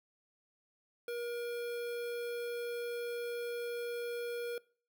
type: tone with notch filter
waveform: square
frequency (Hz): 476.3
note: A#4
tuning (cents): +37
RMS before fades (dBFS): -39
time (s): 1.08-4.58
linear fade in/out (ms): 2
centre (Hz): 6800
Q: 1.3
effects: noise-tail reverb RT60 0.4 s tail -22 dB re dry